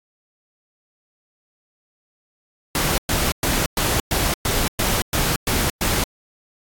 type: noise bursts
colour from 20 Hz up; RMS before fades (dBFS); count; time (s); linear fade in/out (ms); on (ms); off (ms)
pink; -20; 10; 2.75-6.04; 2; 230; 110
effects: AAC 64 kbps